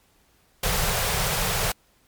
pink band-stop noise, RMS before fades -24 dBFS, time 0.63-1.72 s, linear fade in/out 5 ms, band 190 to 410 Hz, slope 48 dB/octave, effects pink hiss -62 dBFS RMS until 2.07 s + MP3 96 kbps

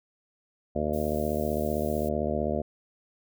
harmonic tone, 75.6 Hz, D#2, 49 cents flat, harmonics 1 / 2 / 3 / 4 / 5 / 6 / 7 / 8 / 9, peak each -34 / -37 / -32 / -38 / -34 / -36 / -35 / -32 / -35 dBFS, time 0.75-2.62 s, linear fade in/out 10 ms
violet noise, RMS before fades -45 dBFS, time 0.93-2.09 s, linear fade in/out 5 ms
effects none

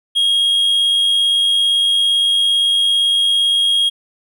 triangle tone with amplitude modulation, 3270 Hz, G#7, 28 cents flat, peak -9 dBFS, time 0.15-3.9 s, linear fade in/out 20 ms, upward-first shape sine, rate 97.7 Hz, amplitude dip 30%, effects none

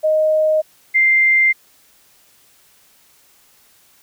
sine tone pair in turn, 622.3 / 2093 Hz, D#5 / C7, 0 / 0 cents, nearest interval octave + major sixth, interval 2100 cents, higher second, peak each -12 / -10 dBFS, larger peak second, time 0.03-0.62 / 0.94-1.53 s, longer neither, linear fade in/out 20 ms, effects white hiss -53 dBFS RMS until 4.02 s

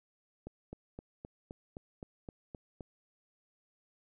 click train, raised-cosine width 2 ms, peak -30 dBFS, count 10, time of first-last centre 0.47-2.808 s, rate 3.85 Hz, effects none

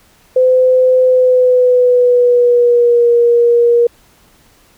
sine tone with pitch glide, 511 to 474 Hz, C5 to A#4, -41 to +29 cents, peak -6 dBFS, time 0.36-3.87 s, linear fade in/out 5 ms, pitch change -130 cents, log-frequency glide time 1.03-3.09 s, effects pink hiss -49 dBFS RMS until 4.77 s

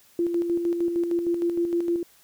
sine tone with tremolo, 343.1 Hz, F4, 31 cents flat, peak -20 dBFS, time 0.19-2.03 s, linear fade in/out 2 ms, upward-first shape square, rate 6.5 Hz, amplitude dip 45%, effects white hiss -57 dBFS RMS until 2.23 s

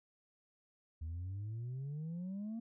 sine exponential sweep, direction up, 77.5 to 233.1 Hz, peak -37 dBFS, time 1.01-2.6 s, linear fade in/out 10 ms, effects tanh soft clip ceiling -38 dBFS

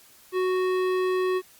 sine tone with hard clipping, 370 Hz, F#4, in tune, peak -24 dBFS, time 0.32-1.42 s, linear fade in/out 50 ms, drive 15 dB, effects white hiss -54 dBFS RMS until 1.59 s + Opus 48 kbps

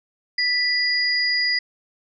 sine tone pair together, 1975.5 / 4876 Hz, B6 / D#8, 0 / -36 cents, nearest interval octave + major third, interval 1564 cents, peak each -21 dBFS, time 0.38-1.59 s, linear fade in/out 5 ms, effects none

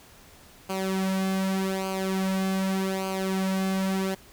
sawtooth tone with flanger, 190.8 Hz, G3, 47 cents flat, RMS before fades -27 dBFS, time 0.69-4.15 s, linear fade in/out 10 ms, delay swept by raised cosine 0.54 to 3.14 ms, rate 0.84 Hz, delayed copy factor -0.7, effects pink hiss -52 dBFS RMS until 4.32 s

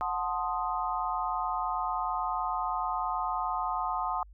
sine chord, F# diminished seventh, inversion none, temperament equal with one note detuned, 730.6 / 880 / 1046.5 / 1244.5 Hz, F#5 / A5 / C6 / Eb6, -22 / 0 / 0 / 0 cents, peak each -34 dBFS, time 0.01-4.23 s, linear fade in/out 0 ms, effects added 50 Hz sine -49 dBFS peak until 4.33 s

